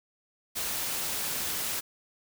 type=noise; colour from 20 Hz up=white; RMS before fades=-32 dBFS; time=0.55-1.81 s; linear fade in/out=20 ms; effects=none